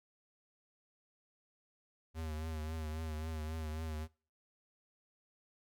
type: tone with vibrato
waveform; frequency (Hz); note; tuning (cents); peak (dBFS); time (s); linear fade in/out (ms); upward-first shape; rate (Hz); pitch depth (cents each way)
square; 78.7; D#2; +20; -39; 2.14-4.08; 50; triangle; 3.7; 56
effects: noise-tail reverb RT60 0.4 s tail -24 dB re dry